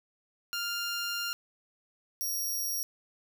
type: tone pair in turn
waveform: 15% pulse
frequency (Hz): 1399 / 5646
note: F6 / F8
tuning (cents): +3 / +18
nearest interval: 2 octaves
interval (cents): 2415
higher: second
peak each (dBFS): -25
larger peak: neither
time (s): 0.53-1.33 / 2.21-2.83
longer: first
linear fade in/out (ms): 0
effects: none